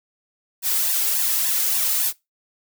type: noise with flanger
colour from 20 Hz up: blue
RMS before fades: -21 dBFS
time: 0.62-2.13 s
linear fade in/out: 50 ms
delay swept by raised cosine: 1.1 to 2.4 ms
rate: 3.5 Hz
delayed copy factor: +0.85
effects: noise-tail reverb RT60 0.2 s tail -21 dB re dry